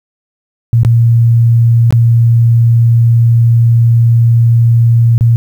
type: tone with dropouts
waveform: sine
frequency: 116.54 Hz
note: A#2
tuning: in tune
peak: -4 dBFS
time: 0.73-5.36 s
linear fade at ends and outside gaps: 0 ms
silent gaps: 0.833-0.849 / 1.907-1.925 / 5.18-5.209 s
effects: 7-bit

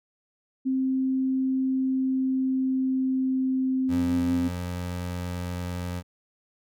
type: tone with pitch glide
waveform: sine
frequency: 262.7 to 260.6 Hz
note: C4 to C4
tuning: +7 to -7 cents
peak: -22 dBFS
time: 0.65-4.49 s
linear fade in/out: 20 ms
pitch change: -14 cents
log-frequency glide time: 1.63-4.19 s
type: tone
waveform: 25% pulse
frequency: 88.8 Hz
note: F2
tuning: 29 cents sharp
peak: -26 dBFS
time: 3.88-6.03 s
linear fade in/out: 50 ms
effects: none

